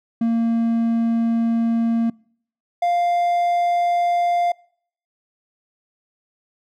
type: tone pair in turn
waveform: triangle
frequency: 230 / 698.8 Hz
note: A#3 / F5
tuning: -23 / +1 cents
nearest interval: octave + perfect fifth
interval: 1924 cents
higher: second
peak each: -14 / -14 dBFS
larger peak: neither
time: 0.21-2.1 / 2.82-4.52 s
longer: first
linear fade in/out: 5 ms
effects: noise-tail reverb RT60 0.6 s tail -26 dB re dry